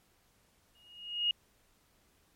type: tone with exponential growth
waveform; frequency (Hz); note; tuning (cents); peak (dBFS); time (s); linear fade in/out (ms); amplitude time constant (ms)
sine; 2869; F7; +46; -24; 0.75-1.31; 2; 120
effects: pink hiss -69 dBFS RMS until 2.35 s + MP3 64 kbps